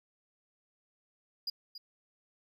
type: tone with echo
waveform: triangle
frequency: 4874 Hz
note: D#8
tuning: 37 cents flat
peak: -31 dBFS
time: 1.47-1.5 s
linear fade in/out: 5 ms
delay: 280 ms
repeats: 1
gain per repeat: -11 dB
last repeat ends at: 1.78 s
effects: none